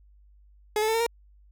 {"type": "tone with pitch steps", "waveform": "30% pulse", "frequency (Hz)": [424.2, 434.6, 445.3, 456.2, 467.4], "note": ["G#4", "A4", "A4", "A#4", "A#4"], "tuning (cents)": [37, -21, 21, -37, 5], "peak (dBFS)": -20, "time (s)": [0.76, 1.065], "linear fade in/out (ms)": 2, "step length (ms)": 61, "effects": ["added 50 Hz sine -53 dBFS peak until 1.51 s"]}